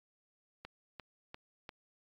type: click train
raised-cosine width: 0.3 ms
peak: -29 dBFS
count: 4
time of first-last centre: 0.65-1.692 s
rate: 2.88 Hz
effects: AAC 64 kbps